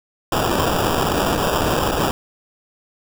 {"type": "noise with sample-and-hold", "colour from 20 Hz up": "violet", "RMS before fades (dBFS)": -19, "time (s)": [0.32, 2.11], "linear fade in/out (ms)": 2, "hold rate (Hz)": 2100, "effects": []}